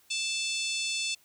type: harmonic tone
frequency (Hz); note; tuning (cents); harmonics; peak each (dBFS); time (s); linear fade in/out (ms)
880; A5; 0; 3 / 4 / 5 / 6 / 7 / 8 / 9 / 10; -33 / -35 / -37 / -39 / -40 / -41 / -42 / -43; 0.1-1.15; 10
effects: white hiss -63 dBFS RMS until 1.24 s